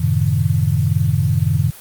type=chord; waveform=sine; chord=F# diminished seventh; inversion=none; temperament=equal with one note detuned; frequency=92.5 / 110 / 133.79 / 155.56 Hz; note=F#2 / A2 / C3 / Eb3; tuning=0 / 0 / +39 / 0 cents; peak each=-19 dBFS; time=0-1.71 s; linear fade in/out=10 ms; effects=white hiss -39 dBFS RMS until 1.8 s + Opus 32 kbps